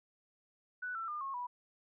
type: tone with pitch steps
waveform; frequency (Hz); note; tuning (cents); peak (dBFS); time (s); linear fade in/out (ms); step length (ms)
sine; 1485 / 1338.4 / 1206.2 / 1087.1 / 979.7; F#6 / E6 / D6 / C#6 / B5; +6 / +26 / +46 / -34 / -14; -37; 0.82-1.47; 10; 130
effects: none